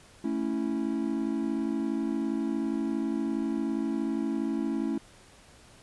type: chord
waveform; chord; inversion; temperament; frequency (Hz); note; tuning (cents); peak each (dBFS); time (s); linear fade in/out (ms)
triangle; A major; none; equal; 220 / 277.2 / 329.6; A3 / C#4 / E4; 0 / 0 / 0; -30 / -29 / -30; 0.24-4.98; 5
effects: pink hiss -55 dBFS RMS until 5.82 s + resampled to 24000 Hz